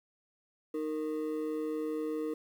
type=ring-modulated tone; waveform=triangle; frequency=386.2 Hz; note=G4; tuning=26 cents flat; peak=-27 dBFS; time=0.74-2.34 s; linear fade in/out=5 ms; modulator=76.1 Hz; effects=10-bit